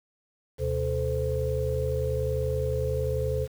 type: tone cluster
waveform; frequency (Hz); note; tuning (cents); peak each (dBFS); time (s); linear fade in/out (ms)
sine; 76.2 / 127.6 / 433.9 / 515; D#2 / C3 / A4 / C5; -36 / -43 / -24 / -28; -30; 0.58-3.48; 50
effects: tanh soft clip ceiling -14 dBFS + 8-bit